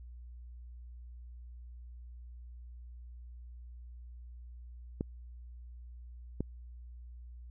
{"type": "clicks", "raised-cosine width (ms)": 3, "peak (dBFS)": -20, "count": 2, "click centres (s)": [5.009, 6.406], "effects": ["added 60 Hz sine -46 dBFS peak until 7.5 s"]}